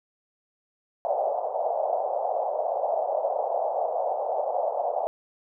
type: band-pass noise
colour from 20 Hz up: pink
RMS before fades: -27 dBFS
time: 1.05-5.07 s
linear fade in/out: 0 ms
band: 570 to 770 Hz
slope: 48 dB/octave
effects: none